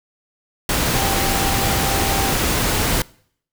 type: tone in noise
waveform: sine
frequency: 784 Hz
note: G5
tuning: in tune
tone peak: -25 dBFS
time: 0.95-2.33 s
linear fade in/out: 2 ms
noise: pink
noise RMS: -19 dBFS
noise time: 0.69-3.02 s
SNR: -9 dB
effects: noise-tail reverb RT60 0.6 s tail -23 dB re dry